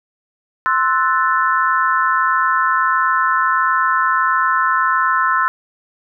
sine chord, F# half-diminished seventh, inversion second, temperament equal, 1046.5 / 1318.5 / 1480 / 1760 Hz, C6 / E6 / F#6 / A6, 0 / 0 / 0 / 0 cents, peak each -17 / -17 / -20 / -22 dBFS, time 0.66-5.48 s, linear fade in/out 0 ms, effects none

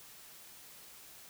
silence, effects white hiss -54 dBFS RMS until 1.29 s

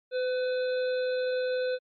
harmonic tone with a mistuned harmonic, 507 Hz, B4, 45 cents sharp, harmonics 1 / 3 / 5 / 7 / 8, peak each -26 / -38 / -46 / -47 / -44 dBFS, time 0.11-1.79 s, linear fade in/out 50 ms, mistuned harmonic 3, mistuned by -20 cents, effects MP3 32 kbps

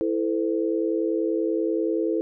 sine chord, A minor, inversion second, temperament equal with one note detuned, 329.6 / 440 / 510.4 Hz, E4 / A4 / C5, 0 / 0 / -43 cents, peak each -24 / -26 / -29 dBFS, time 0.01-2.21 s, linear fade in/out 0 ms, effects none

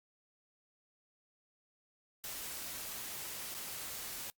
white noise with dropouts, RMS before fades -43 dBFS, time 2.24-4.3 s, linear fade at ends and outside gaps 0 ms, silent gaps 3.543-3.548 s, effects noise-tail reverb RT60 0.1 s tail -24 dB re dry + Opus 48 kbps

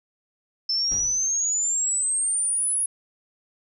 sine exponential sweep, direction up, 5274 to 10548 Hz, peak -21 dBFS, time 0.69-2.86 s, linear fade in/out 5 ms
brown noise with exponential decay, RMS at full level -33 dBFS, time 0.91-1.47 s, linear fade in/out 5 ms, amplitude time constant 120 ms
effects none

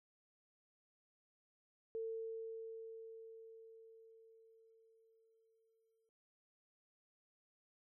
sine tone with exponential decay, 450 Hz, A4, 39 cents sharp, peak -39 dBFS, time 1.95-6.09 s, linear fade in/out 0 ms, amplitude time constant 900 ms, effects none

